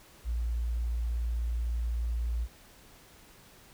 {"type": "tone", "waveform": "sine", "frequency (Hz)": 58.2, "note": "A#1", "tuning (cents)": -2, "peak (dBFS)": -28, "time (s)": [0.24, 2.48], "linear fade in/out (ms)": 50, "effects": ["pink hiss -56 dBFS RMS until 3.73 s"]}